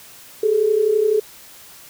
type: tone pair together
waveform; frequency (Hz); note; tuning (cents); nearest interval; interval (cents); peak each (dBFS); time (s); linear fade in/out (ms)
sine; 402.1 / 433.9; G4 / A4; +44 / -24; minor second; 132; -20 / -15; 0.43-1.2; 5
effects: white hiss -43 dBFS RMS until 1.89 s